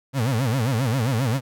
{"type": "tone with vibrato", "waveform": "35% pulse", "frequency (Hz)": 122.8, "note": "B2", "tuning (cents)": -9, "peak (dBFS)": -18, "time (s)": [0.13, 1.41], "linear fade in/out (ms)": 50, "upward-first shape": "sine", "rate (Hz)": 7.5, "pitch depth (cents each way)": 220, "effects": []}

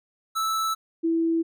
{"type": "tone pair in turn", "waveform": ["square", "sine"], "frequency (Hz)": [1314, 329.6], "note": ["E6", "E4"], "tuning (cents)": [-6, 0], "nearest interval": "2 octaves", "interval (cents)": 2394, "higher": "first", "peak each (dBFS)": [-24, -20], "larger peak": "second", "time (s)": [[0.35, 0.75], [1.03, 1.43]], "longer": "neither", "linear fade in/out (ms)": 20, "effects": []}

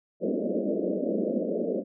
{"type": "band-pass noise", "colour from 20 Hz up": "pink", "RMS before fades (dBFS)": -28, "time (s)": [0.2, 1.84], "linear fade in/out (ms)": 50, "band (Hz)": [190, 620], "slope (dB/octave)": 96, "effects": []}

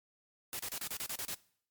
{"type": "noise bursts", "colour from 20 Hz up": "white", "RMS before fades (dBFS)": -39, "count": 9, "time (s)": [0.53, 1.344], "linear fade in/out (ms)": 0, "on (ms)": 62, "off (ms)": 32, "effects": ["noise-tail reverb RT60 0.6 s tail -21 dB re dry", "MP3 96 kbps"]}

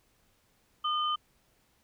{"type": "tone pair together", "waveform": "sine", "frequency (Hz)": [1216, 3064], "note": ["D#6", "G7"], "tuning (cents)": [-40, -40], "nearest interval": "octave + major third", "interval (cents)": 1600, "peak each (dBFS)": [-28, -33], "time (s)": [0.84, 1.16], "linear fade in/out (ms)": 10, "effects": ["pink hiss -69 dBFS RMS until 1.83 s"]}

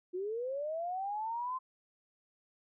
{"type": "linear sweep", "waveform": "sine", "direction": "up", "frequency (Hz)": [350, 1046.5], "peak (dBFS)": -34, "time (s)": [0.13, 1.59], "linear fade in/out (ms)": 20, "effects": []}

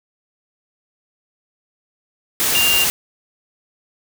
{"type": "tone in noise", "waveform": "sine", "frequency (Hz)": 2794, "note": "F7", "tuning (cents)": 0, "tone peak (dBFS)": -15, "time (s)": [2.55, 2.84], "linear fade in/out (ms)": 0, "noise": "white", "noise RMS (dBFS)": -18, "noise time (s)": [2.4, 2.9], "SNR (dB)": 0, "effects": []}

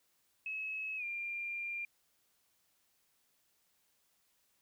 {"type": "tone with pitch glide", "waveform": "sine", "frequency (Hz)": [2577, 2391], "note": ["E7", "D7"], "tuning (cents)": [-40, 30], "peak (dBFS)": -37, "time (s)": [0.46, 1.85], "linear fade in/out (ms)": 2, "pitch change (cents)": -130, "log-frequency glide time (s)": [0.97, 1.04], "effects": ["white hiss -75 dBFS RMS until 4.61 s"]}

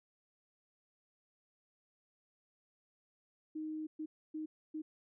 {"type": "tone bursts at uneven times", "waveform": "sine", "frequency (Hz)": 311.1, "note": "D#4", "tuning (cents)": 0, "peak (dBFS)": -38, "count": 4, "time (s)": [[3.55, 3.87], [3.99, 4.06], [4.34, 4.46], [4.74, 4.82]], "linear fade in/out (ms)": 10, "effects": []}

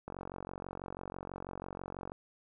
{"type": "click train", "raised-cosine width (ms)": 1, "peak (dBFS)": -27, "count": 95, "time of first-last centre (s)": [0.08, 2.119], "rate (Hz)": 46.1, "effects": []}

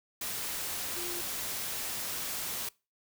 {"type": "tone in noise", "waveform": "sine", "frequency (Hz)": 350, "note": "F4", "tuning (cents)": 4, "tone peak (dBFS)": -41, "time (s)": [0.96, 1.21], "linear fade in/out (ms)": 5, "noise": "white", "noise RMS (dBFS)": -36, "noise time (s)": [0.21, 2.69], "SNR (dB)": -8, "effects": ["noise-tail reverb RT60 0.3 s tail -24 dB re dry"]}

